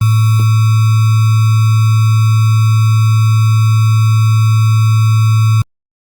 sine tone with sample-and-hold, 110 Hz, A2, in tune, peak -6 dBFS, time 0.01-5.62 s, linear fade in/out 5 ms, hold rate 1225 Hz, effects Opus 24 kbps

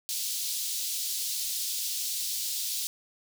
pink high-pass noise, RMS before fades -32 dBFS, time 0.09-2.87 s, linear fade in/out 0 ms, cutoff 3800 Hz, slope 24 dB/octave, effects none

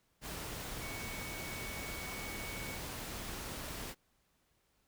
sine tone in noise, 2232 Hz, C#7, 11 cents sharp, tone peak -46 dBFS, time 0.79-2.8 s, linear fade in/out 50 ms, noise pink, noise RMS -43 dBFS, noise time 0.21-3.95 s, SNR -6 dB, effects pink hiss -75 dBFS RMS until 4.87 s

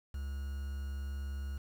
triangle tone with quantisation, 69.3 Hz, C#2, in tune, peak -34 dBFS, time 0.14-1.58 s, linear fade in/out 5 ms, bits 9, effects none

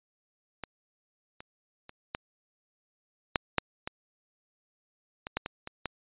clicks, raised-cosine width 0.3 ms, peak -20 / -28 / -29 / -15 / -7 / -7 / -18 / -20 / -12 / -18 / -23 / -15 dBFS, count 12, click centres 0.637 / 1.405 / 1.894 / 2.149 / 3.358 / 3.583 / 3.875 / 5.269 / 5.37 / 5.461 / 5.674 / 5.857 s, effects resampled to 8000 Hz

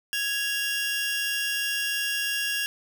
sawtooth tone pair together, 1661.2 / 2783 Hz, G#6 / F7, 0 / -7 cents, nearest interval major sixth, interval 893 cents, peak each -25 dBFS, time 0.13-2.66 s, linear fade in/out 0 ms, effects 9-bit

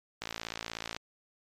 click train, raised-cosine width 0.2 ms, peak -18 dBFS, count 43, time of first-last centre 0.22-0.965 s, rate 56.4 Hz, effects MP3 96 kbps

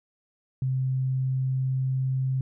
sine tone with pitch glide, 130.7 to 131.53 Hz, C3 to C3, -1 to +9 cents, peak -23 dBFS, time 0.62-2.41 s, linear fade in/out 2 ms, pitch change +10 cents, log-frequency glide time 0.75-2.28 s, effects none

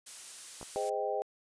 blue noise, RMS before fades -43 dBFS, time 0.06-0.9 s, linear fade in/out 10 ms
clicks, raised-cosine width 1 ms, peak -30 dBFS, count 2, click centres 0.613 / 0.629 s
sine chord, Ab major seventh, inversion none, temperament equal with one note detuned, 415.3 / 516 / 622.3 / 784 Hz, Ab4 / C5 / Eb5 / G5, 0 / -24 / 0 / 0 cents, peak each -36 dBFS, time 0.76-1.22 s, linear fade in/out 0 ms
effects resampled to 22050 Hz

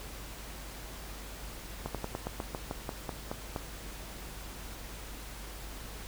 slowing click train, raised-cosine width 1 ms, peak -20 dBFS, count 12, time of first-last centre 1.86-3.562 s, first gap 87 ms, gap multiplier 1.11, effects added 50 Hz sine -45 dBFS peak until 6.07 s + pink hiss -46 dBFS RMS until 6.07 s

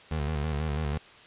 25% pulse tone with vibrato, 75.4 Hz, D2, 46 cents sharp, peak -24 dBFS, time 0.11-0.98 s, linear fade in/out 5 ms, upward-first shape square, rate 6.1 Hz, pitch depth 77 cents each way, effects white hiss -51 dBFS RMS until 1.26 s + resampled to 8000 Hz

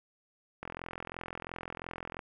click train, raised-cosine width 0.5 ms, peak -24 dBFS, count 68, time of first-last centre 0.63-2.192 s, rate 42.9 Hz, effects none

